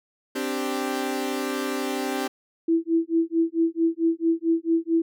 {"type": "chord", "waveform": "sawtooth", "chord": "C suspended second", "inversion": "none", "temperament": "equal", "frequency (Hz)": [261.6, 293.7, 392], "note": ["C4", "D4", "G4"], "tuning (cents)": [0, 0, 0], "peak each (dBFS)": [-25, -27, -26], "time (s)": [0.35, 2.28], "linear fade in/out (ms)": 10}
{"type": "tone with tremolo", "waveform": "sine", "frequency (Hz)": 330, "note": "E4", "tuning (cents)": 2, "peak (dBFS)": -16, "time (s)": [2.68, 5.02], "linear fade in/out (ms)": 5, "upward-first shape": "sine", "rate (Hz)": 4.5, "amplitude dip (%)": 100}
{"effects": []}